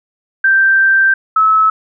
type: tone pair in turn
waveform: sine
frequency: 1568 / 1297.4 Hz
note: G6 / E6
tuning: 0 / -28 cents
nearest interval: minor third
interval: 328 cents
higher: first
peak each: -7 dBFS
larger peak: neither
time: 0.44-1.14 / 1.36-1.7 s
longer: first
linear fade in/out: 5 ms
effects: none